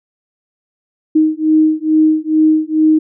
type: beating tone pair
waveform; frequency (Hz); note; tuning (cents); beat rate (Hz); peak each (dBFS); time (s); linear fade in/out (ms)
sine; 311.1 / 313.4; D#4 / D#4; 0 / +13; 2.3; -12; 1.15-2.99; 10
effects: none